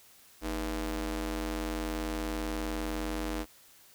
sawtooth ring-modulated tone, 180.2 Hz, F#3, 45 cents flat, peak -25 dBFS, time 0.41-3.46 s, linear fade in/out 50 ms, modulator 130 Hz, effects white hiss -58 dBFS RMS until 3.94 s

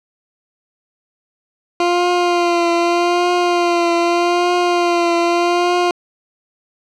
20% pulse tone with vibrato, 347.9 Hz, F4, 7 cents flat, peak -8 dBFS, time 1.8-5.91 s, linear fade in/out 2 ms, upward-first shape triangle, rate 0.82 Hz, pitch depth 37 cents each way, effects low-pass 5000 Hz 12 dB/octave

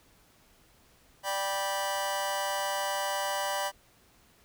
sawtooth chord, G major, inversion second, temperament just, 588 / 784 / 980 Hz, D5 / G5 / B5, +2 / 0 / -14 cents, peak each -30 dBFS, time 1.23-3.72 s, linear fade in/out 50 ms, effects pink hiss -62 dBFS RMS until 4.44 s

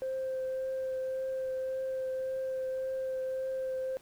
sine tone with vibrato, 523.3 Hz, C5, in tune, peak -30 dBFS, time 0.02-3.97 s, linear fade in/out 0 ms, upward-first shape triangle, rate 1.8 Hz, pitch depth 11 cents each way, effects tanh soft clip ceiling -29 dBFS + pink hiss -60 dBFS RMS until 4.01 s

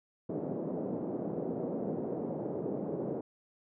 white band-pass noise, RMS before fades -36 dBFS, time 0.29-3.21 s, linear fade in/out 5 ms, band 150 to 520 Hz, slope 24 dB/octave, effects none

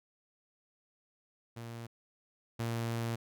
sawtooth tone pair in turn, 116.4 / 115.88 Hz, A#2 / A#2, -2 / -10 cents, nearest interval unison, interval 8 cents, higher first, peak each -38 / -29 dBFS, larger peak second, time 1.56-1.87 / 2.59-3.16 s, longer second, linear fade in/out 10 ms, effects none

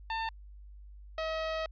sawtooth tone pair in turn, 897 / 638.9 Hz, A5 / D#5, +33 / +46 cents, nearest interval tritone, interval 587 cents, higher first, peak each -28 dBFS, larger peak neither, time 0.1-0.29 / 1.18-1.66 s, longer second, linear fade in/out 2 ms, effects added 50 Hz sine -47 dBFS peak until 1.71 s + resampled to 11025 Hz

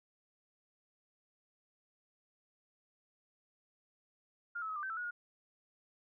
sine tone with pitch steps, 1409 / 1300 / 1274 / 1192 / 1546 / 1324 / 1455 / 1432 Hz, F6 / E6 / D#6 / D6 / G6 / E6 / F#6 / F6, +15 / -24 / +41 / +25 / -24 / +7 / -29 / +43 cents, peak -37 dBFS, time 4.55-5.11 s, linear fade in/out 10 ms, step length 70 ms, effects none

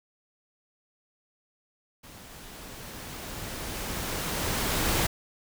pink noise with level ramp, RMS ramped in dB -48 to -25 dBFS, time 2.03-5.07 s, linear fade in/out 10 ms, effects none

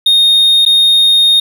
triangle tone with dropouts, 3699 Hz, A#7, 14 cents flat, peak -4 dBFS, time 0.06-1.4 s, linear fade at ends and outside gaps 5 ms, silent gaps 0.652-0.661 s, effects none

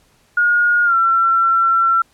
sine tone with pitch glide, 1433 to 1352.6 Hz, F6 to E6, +44 to +44 cents, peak -11 dBFS, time 0.37-2.02 s, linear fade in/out 5 ms, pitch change -100 cents, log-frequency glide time 0.84-0.95 s, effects pink hiss -56 dBFS RMS until 2.13 s + low-pass 12000 Hz 12 dB/octave

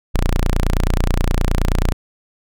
sawtooth tone, 29.47 Hz, A#0, 20 cents sharp, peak -10 dBFS, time 0.14-1.93 s, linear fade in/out 10 ms, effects none

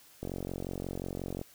click train, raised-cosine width 2 ms, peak -23 dBFS, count 55, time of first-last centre 0.23-1.414 s, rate 45.6 Hz, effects white hiss -58 dBFS RMS until 1.54 s

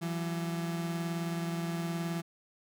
35% pulse beating tone pair, 168.2 / 187.2 Hz, E3 / F#3, +35 / +20 cents, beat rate 19 Hz, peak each -31 / -40 dBFS, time 0.01-2.22 s, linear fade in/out 20 ms, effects none

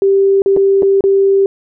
sine tone with dropouts, 392 Hz, G4, in tune, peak -7 dBFS, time 0.02-1.46 s, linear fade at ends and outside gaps 1 ms, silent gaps 0.42-0.46 / 0.565-0.571 / 0.823-0.83 / 1.008-1.039 s, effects none

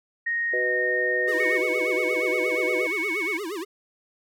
sine tone with pitch glide, 1864.7 to 1846.5 Hz, A#6 to A#6, 0 to -17 cents, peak -23 dBFS, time 0.26-1.58 s, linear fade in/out 10 ms, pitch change -17 cents, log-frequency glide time 0.59-0.65 s
sine chord, B major, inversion second, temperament equal with one note detuned, 371.9 / 493.9 / 622.3 Hz, F#4 / B4 / D#5, +9 / 0 / 0 cents, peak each -30 / -27 / -32 dBFS, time 0.53-2.87 s, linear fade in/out 5 ms
square tone with vibrato, 367.2 Hz, F#4, 13 cents flat, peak -30 dBFS, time 1.27-3.65 s, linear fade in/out 20 ms, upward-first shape sine, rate 8.5 Hz, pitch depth 260 cents each way
sine tone, 2217 Hz, C#7, in tune, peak -25 dBFS, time 1.4-3.37 s, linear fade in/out 2 ms
effects none

